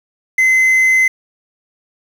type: tone with quantisation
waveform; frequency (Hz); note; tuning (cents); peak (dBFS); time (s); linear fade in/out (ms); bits
triangle; 2052; C7; -34; -7; 0.38-1.08; 5; 6
effects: none